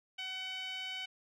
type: tone with band-pass filter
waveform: sawtooth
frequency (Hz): 753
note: F#5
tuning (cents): +30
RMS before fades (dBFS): -41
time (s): 0.18-1.06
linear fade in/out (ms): 10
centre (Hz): 2800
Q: 5.7
effects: none